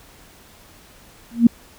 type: tone with exponential growth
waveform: sine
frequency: 233.9 Hz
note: A#3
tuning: 6 cents sharp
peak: -3 dBFS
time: 1.31-1.47 s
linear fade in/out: 5 ms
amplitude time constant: 33 ms
effects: pink hiss -48 dBFS RMS until 1.78 s